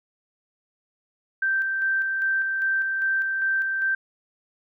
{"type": "tone with tremolo", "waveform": "sine", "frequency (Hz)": 1564, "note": "G6", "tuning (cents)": -4, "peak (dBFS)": -20, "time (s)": [1.42, 3.95], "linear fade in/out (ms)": 5, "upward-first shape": "square", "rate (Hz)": 2.5, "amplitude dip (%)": 30, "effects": []}